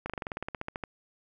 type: slowing click train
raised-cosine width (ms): 0.5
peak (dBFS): -19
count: 15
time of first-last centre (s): 0.06-0.838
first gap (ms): 37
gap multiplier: 1.06
effects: none